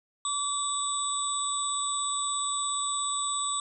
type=tone cluster; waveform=sine; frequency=1143 / 3506 / 3785 / 7970 Hz; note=D6 / A7 / A#7 / B8; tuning=-47 / -7 / +26 / +15 cents; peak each=-32 / -37 / -38 / -30 dBFS; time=0.25-3.6 s; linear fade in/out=2 ms; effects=none